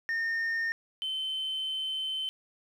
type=tone pair in turn; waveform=sine; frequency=1827 / 3073 Hz; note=A#6 / G7; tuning=-35 / -35 cents; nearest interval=major sixth; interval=900 cents; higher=second; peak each=-25 / -29 dBFS; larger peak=first; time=0.09-0.72 / 1.02-2.29 s; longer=second; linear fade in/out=0 ms; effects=tanh soft clip ceiling -27 dBFS + 10-bit